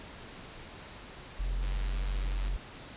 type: tone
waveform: triangle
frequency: 44.21 Hz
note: F1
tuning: 22 cents sharp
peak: -27 dBFS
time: 1.39-2.57 s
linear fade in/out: 10 ms
type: click train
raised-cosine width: 0.2 ms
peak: -29 dBFS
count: 85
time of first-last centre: 1.63-2.481 s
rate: 98.7 Hz
effects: pink hiss -47 dBFS RMS until 2.96 s + resampled to 8000 Hz